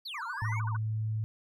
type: exponential two-way sweep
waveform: triangle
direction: down then up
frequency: 4699 to 1310 to 2292 Hz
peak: -36 dBFS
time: 0.05-0.6 s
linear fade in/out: 10 ms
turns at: 0.23 s
type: tone with vibrato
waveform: sine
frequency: 1046.5 Hz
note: C6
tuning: in tune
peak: -38 dBFS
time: 0.14-0.77 s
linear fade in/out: 5 ms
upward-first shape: sine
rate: 13 Hz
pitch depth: 270 cents each way
type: tone bursts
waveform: sine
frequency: 1480 Hz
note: F#6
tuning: in tune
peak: -37 dBFS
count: 8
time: 0.22-0.765 s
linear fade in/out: 5 ms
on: 20 ms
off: 55 ms
type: tone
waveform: sine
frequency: 109.1 Hz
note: A2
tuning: 14 cents flat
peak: -29 dBFS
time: 0.42-1.24 s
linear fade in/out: 0 ms
effects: none